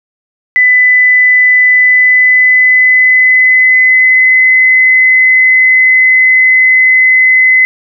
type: tone with pitch glide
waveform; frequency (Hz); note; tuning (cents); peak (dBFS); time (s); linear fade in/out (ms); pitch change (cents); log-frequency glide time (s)
sine; 2000 to 2033; B6 to B6; +21 to +50; -3; 0.56-7.65; 0; +29; 1.71-4.47
effects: none